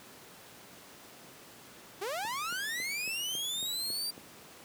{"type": "linear sweep", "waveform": "sawtooth", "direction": "up", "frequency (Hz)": [358, 4743], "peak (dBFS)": -30, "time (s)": [2.01, 4.11], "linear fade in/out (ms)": 10}
{"type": "click train", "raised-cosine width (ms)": 2, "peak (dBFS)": -32, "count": 8, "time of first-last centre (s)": [2.25, 4.178], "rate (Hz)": 3.63}
{"effects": ["pink hiss -52 dBFS RMS until 4.64 s", "high-pass 150 Hz 12 dB/octave"]}